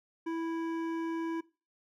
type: tone with hard clipping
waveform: sine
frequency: 329.3 Hz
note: E4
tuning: 2 cents flat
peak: -34 dBFS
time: 0.26-1.41 s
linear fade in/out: 10 ms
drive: 12 dB
effects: noise-tail reverb RT60 0.3 s tail -20 dB re dry